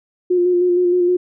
sine tone with vibrato, 356.3 Hz, F4, 35 cents sharp, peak -12 dBFS, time 0.3-1.17 s, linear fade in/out 10 ms, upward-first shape square, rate 6.4 Hz, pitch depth 21 cents each way, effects none

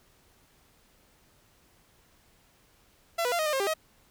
sawtooth tone with pitch steps, 675 / 490.9 / 690 / 625 / 606 / 535 / 397.4 / 632 Hz, E5 / B4 / F5 / D#5 / D#5 / C5 / G4 / D#5, +41 / -10 / -21 / +8 / -46 / +38 / +24 / +27 cents, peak -22 dBFS, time 3.18-3.74 s, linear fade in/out 10 ms, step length 70 ms, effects pink hiss -63 dBFS RMS until 4.1 s

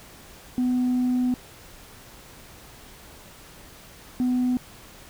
sine tone pair in turn, 250 / 250 Hz, B3 / B3, +21 / +21 cents, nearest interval unison, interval 0 cents, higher neither, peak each -18 dBFS, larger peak neither, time 0.58-1.34 / 4.2-4.57 s, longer first, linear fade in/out 0 ms, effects tanh soft clip ceiling -18 dBFS + pink hiss -47 dBFS RMS until 5.09 s

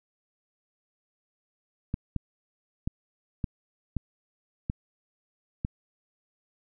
clicks, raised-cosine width 5 ms, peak -16 dBFS, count 7, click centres 1.941 / 2.163 / 2.875 / 3.442 / 3.967 / 4.699 / 5.649 s, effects none

